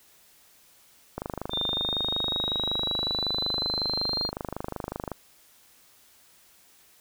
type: click train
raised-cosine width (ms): 1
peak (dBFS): -17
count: 101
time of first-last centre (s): 1.18-5.117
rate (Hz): 25.4
type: linear sweep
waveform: sine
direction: up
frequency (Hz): 3588 to 4212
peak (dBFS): -26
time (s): 1.5-4.31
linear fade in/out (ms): 50
effects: white hiss -58 dBFS RMS until 7 s